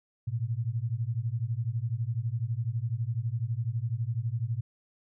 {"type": "beating tone pair", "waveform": "sine", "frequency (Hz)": [110, 122], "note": ["A2", "B2"], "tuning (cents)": [0, -21], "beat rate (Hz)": 12, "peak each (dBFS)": -31, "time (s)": [0.27, 4.61], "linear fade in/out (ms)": 10, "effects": []}